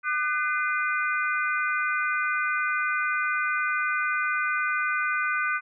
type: tone cluster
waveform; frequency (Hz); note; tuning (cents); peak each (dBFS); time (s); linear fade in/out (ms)
sine; 1207 / 1502 / 2058 / 2442; D6 / F#6 / C7 / D#7; +47 / +26 / -29 / -33; -29 / -26 / -32 / -33; 0.03-5.61; 50
effects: none